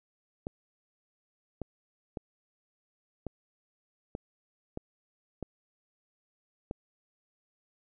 clicks, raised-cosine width 2 ms, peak -22 dBFS, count 8, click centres 0.469 / 1.617 / 2.172 / 3.267 / 4.151 / 4.774 / 5.427 / 6.711 s, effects none

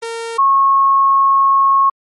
sawtooth / sine tone pair in turn, 459.4 / 1092.6 Hz, A#4 / C#6, -25 / -25 cents, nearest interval octave + minor third, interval 1500 cents, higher second, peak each -18 / -8 dBFS, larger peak second, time 0.02-0.38 / 0.38-1.9 s, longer second, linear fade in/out 10 ms, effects MP3 48 kbps

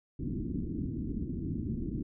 white low-pass noise, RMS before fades -35 dBFS, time 0.19-2.03 s, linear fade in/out 5 ms, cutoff 320 Hz, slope 48 dB/octave, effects none

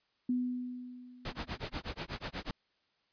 sine tone with exponential decay, 248.7 Hz, B3, 12 cents sharp, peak -27 dBFS, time 0.29-1.77 s, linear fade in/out 5 ms, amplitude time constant 320 ms
pink noise with tremolo, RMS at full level -37 dBFS, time 1.25-2.51 s, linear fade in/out 2 ms, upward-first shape sine, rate 8.2 Hz, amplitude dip 100%
effects white hiss -75 dBFS RMS until 3.12 s + resampled to 11025 Hz

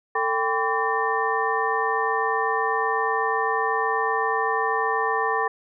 sine tone cluster, 446.8 / 788 / 1013 / 1141 / 1800 Hz, A4 / G5 / B5 / C#6 / A6, +27 / +9 / +44 / +50 / +39 cents, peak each -27 dBFS, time 0.15-5.48 s, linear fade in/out 5 ms, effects none

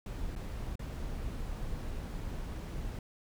brown noise with dropouts, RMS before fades -38 dBFS, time 0.06-2.99 s, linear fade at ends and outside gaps 2 ms, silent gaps 0.353-0.361 / 0.756-0.793 s, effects none

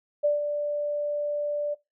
sine tone with ADSR envelope, 587.3 Hz, D5, in tune, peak -18 dBFS, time 0.23-1.75 s, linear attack 20 ms, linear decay 150 ms, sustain -7 dB, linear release 19 ms, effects noise-tail reverb RT60 0.2 s tail -19 dB re dry

